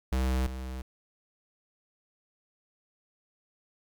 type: tone pair in turn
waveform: square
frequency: 64.5 / 64.5 Hz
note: C2 / C2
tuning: -24 / -24 cents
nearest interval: unison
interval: 0 cents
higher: neither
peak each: -26 / -36 dBFS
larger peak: first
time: 0.12-0.47 / 0.47-0.82 s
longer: neither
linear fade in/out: 5 ms
effects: 11-bit